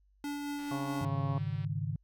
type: tone with tremolo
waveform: square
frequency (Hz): 288.3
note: D4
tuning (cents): -32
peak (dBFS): -35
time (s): 0.24-1.05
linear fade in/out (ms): 2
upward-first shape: sine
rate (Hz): 4.6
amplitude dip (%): 25
type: click train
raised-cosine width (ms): 0.3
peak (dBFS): -39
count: 204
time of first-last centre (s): 0.59-1.647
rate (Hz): 192
type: harmonic tone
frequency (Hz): 137.7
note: C#3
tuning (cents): -11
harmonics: 1 / 2 / 3 / 4 / 5 / 6 / 7 / 8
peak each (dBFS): -39 / -42 / -49 / -47 / -44 / -49 / -49 / -43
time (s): 0.71-1.38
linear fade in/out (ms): 2
type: chord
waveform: sine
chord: Ab suspended fourth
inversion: none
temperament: equal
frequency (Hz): 103.83 / 138.59 / 155.56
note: Ab2 / Db3 / Eb3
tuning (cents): 0 / 0 / 0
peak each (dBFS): -36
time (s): 1.01-1.96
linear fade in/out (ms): 5
effects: added 49 Hz sine -64 dBFS peak until 2.03 s